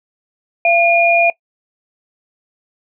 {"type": "tone pair together", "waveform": "sine", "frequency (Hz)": [682, 2430], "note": ["F5", "D#7"], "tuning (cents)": [-41, -42], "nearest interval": "octave + minor seventh", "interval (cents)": 2199, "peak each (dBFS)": -12, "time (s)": [0.65, 1.3], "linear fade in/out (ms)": 2, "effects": ["noise-tail reverb RT60 0.1 s tail -19 dB re dry"]}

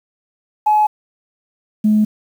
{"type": "tone pair in turn", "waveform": "sine", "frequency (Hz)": [849, 213.3], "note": ["G#5", "G#3"], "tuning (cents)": [38, 46], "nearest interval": "2 octaves", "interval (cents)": 2392, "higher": "first", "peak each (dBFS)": -9, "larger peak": "neither", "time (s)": [[0.66, 0.87], [1.84, 2.05]], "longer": "neither", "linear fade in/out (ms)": 10, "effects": ["tanh soft clip ceiling -5 dBFS", "7-bit"]}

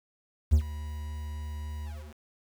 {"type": "tone with ADSR envelope", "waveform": "triangle", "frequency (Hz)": 75.3, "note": "D2", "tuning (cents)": 44, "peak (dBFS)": -13, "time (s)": [0.51, 2.18], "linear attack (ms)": 23, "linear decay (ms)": 84, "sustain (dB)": -19, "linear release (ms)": 330, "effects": ["8-bit"]}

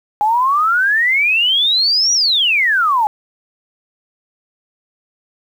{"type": "exponential two-way sweep", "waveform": "sine", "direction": "up then down", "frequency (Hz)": [819, 5860, 819], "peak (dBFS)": -11, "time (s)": [0.21, 3.07], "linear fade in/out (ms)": 0, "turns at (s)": 2.13, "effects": ["7-bit"]}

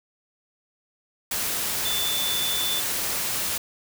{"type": "tone in noise", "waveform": "sine", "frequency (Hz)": 3511, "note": "A7", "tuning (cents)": -4, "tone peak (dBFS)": -26, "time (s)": [1.85, 2.8], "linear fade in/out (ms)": 5, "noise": "white", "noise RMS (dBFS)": -27, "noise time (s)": [1.31, 3.58], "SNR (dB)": -2, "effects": []}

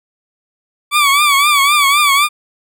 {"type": "tone with vibrato", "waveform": "20% pulse", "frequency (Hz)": 1150, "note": "D6", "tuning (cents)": -37, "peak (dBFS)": -4, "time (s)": [0.91, 2.29], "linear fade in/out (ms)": 50, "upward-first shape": "triangle", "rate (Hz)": 3.9, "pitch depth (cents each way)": 100, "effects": []}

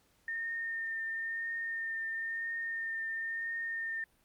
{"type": "tone with vibrato", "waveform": "sine", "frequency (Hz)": 1820, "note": "A#6", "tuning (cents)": -42, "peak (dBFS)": -34, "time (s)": [0.28, 4.04], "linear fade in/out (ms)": 2, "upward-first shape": "triangle", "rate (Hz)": 0.99, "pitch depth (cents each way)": 17, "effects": ["pink hiss -70 dBFS RMS until 4.24 s", "Opus 48 kbps"]}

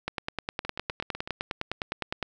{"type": "two click trains", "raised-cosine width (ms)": 0.3, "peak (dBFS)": [-20, -13], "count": [6, 22], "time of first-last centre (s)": [[0.65, 1.275], [0.08, 2.227]], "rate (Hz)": [8, 9.78], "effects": []}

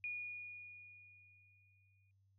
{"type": "tone with exponential decay", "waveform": "sine", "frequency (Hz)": 2445, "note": "D#7", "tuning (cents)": -31, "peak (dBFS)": -39, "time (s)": [0.04, 2.11], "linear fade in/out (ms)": 1, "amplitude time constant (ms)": 450, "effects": ["added 97 Hz sine -70 dBFS peak until 2.38 s"]}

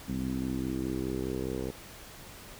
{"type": "tone with low-pass filter sweep", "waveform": "10% pulse", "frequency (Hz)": 64.8, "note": "C2", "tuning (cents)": -16, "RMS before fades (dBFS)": -33, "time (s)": [0.08, 1.71], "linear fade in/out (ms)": 10, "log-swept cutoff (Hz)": [230, 500], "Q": 3.3, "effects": ["pink hiss -48 dBFS RMS until 2.59 s"]}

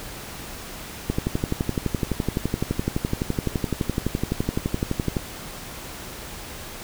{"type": "click train", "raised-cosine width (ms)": 3, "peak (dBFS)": -9, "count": 49, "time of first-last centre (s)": [1.1, 5.168], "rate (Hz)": 11.8, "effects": ["pink hiss -37 dBFS RMS until 6.83 s"]}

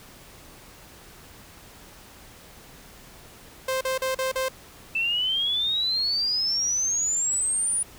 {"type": "tone bursts", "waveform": "sawtooth", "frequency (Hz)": 523.3, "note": "C5", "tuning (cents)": 0, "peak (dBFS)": -20, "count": 5, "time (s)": [3.68, 4.486], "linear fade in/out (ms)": 5, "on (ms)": 130, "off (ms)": 39}
{"type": "exponential sweep", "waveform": "sine", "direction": "up", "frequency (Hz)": [2637, 9760], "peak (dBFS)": -22, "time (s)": [4.95, 7.83], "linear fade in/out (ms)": 5}
{"effects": ["pink hiss -48 dBFS RMS until 7.98 s"]}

